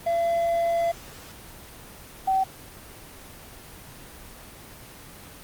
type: tone pair in turn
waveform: triangle / sine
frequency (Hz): 678 / 765.8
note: E5 / G5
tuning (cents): +49 / -41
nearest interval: major second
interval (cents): 210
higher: second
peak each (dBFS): -19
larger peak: neither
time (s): 0.06-0.92 / 2.27-2.44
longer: first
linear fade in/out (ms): 10
effects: pink hiss -44 dBFS RMS until 5.43 s + Opus 24 kbps